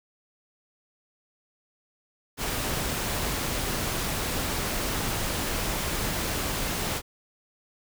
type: noise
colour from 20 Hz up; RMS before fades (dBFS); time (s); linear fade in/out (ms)
pink; -29; 2.37-7.02; 50
effects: none